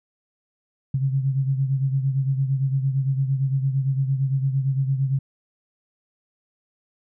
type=beating tone pair; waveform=sine; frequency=133.9 / 142.7 Hz; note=C3 / D3; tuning=+40 / -49 cents; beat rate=8.8 Hz; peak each=-20 / -27 dBFS; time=0.94-5.19 s; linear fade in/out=5 ms; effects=none